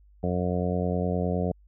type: harmonic tone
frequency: 89.7 Hz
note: F2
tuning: 47 cents sharp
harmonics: 1 / 2 / 3 / 4 / 5 / 6 / 7 / 8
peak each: -30 / -28 / -35 / -38 / -32 / -34 / -35 / -37 dBFS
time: 0.23-1.52 s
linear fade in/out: 5 ms
effects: added 50 Hz sine -53 dBFS peak until 1.67 s